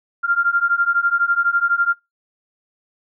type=beating tone pair; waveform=sine; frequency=1387 / 1399 Hz; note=F6 / F6; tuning=-12 / +3 cents; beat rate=12 Hz; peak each=-18 dBFS; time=0.23-1.94 s; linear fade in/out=20 ms; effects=noise-tail reverb RT60 0.2 s tail -22 dB re dry